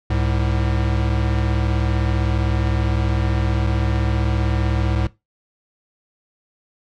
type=tone pair together; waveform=square; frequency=67.25 / 106.9 Hz; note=C2 / A2; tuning=+48 / -49 cents; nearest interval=minor sixth; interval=803 cents; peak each=-21 dBFS; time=0.1-5.07 s; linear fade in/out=5 ms; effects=noise-tail reverb RT60 0.2 s tail -18 dB re dry + low-pass 4000 Hz 12 dB/octave